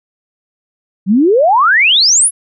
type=exponential sweep; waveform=sine; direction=up; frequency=177.8 to 11240 Hz; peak=-6 dBFS; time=1.06-2.31 s; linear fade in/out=50 ms; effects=none